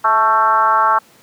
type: tone with frequency modulation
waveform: sine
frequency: 1108.7 Hz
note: C#6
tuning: in tune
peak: -10 dBFS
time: 0.04-0.99 s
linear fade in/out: 10 ms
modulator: 229 Hz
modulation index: 1.4
effects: pink hiss -48 dBFS RMS until 1.22 s + high-pass 150 Hz 12 dB/octave